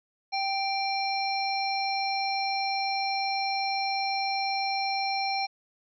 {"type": "harmonic tone with a mistuned harmonic", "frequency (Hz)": 784, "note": "G5", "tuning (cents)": 0, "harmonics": [1, 3, 5, 7], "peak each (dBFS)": [-28, -33, -35, -36], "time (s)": [0.32, 5.47], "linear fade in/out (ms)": 20, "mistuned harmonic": 5, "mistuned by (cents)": 110, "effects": []}